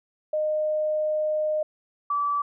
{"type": "tone pair in turn", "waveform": "sine", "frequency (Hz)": [614, 1155.1], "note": ["D#5", "D6"], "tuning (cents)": [-23, -29], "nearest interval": "major seventh", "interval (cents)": 1094, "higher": "second", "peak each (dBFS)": -22, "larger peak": "neither", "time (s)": [[0.33, 1.63], [2.1, 2.42]], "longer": "first", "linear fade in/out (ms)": 5, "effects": []}